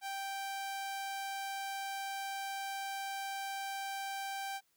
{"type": "tone", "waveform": "sawtooth", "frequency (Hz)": 784, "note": "G5", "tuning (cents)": 0, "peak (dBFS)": -34, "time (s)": [0.01, 4.61], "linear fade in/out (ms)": 50, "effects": ["white hiss -75 dBFS RMS until 4.76 s"]}